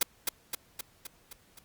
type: noise with echo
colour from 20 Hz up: white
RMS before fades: -24 dBFS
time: 0.01-0.03 s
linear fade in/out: 5 ms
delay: 260 ms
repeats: 6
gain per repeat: -4 dB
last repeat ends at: 1.59 s
effects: pink hiss -63 dBFS RMS until 1.64 s + Opus 48 kbps